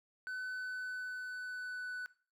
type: tone with pitch glide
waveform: triangle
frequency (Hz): 1509 to 1491.7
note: F#6 to F#6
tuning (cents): +34 to +14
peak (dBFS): -37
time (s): 0.27-2.06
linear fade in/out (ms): 0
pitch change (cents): -20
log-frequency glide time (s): 0.45-1.95
effects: noise-tail reverb RT60 0.4 s tail -18 dB re dry